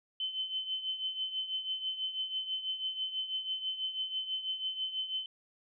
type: tone with tremolo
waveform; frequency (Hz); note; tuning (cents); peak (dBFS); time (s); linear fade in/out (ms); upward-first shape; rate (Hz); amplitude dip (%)
sine; 3059; G7; -43; -30; 0.2-5.26; 2; triangle; 6.1; 75
effects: none